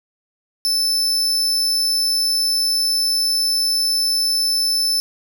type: tone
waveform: 40% pulse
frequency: 5274 Hz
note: E8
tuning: in tune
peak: -15 dBFS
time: 0.65-5 s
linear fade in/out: 0 ms
effects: none